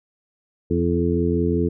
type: harmonic tone with a mistuned harmonic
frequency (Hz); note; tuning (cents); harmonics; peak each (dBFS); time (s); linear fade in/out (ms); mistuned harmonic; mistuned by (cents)
85.3; F2; -40; 1 / 2 / 3 / 4 / 5; -24 / -24 / -24 / -24 / -24; 0.7-1.69; 10; 5; +21
effects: none